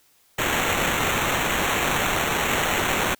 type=noise with sample-and-hold; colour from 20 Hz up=blue; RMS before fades=-23 dBFS; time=0.38-3.15 s; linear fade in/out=10 ms; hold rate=4900 Hz; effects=white hiss -60 dBFS RMS until 3.19 s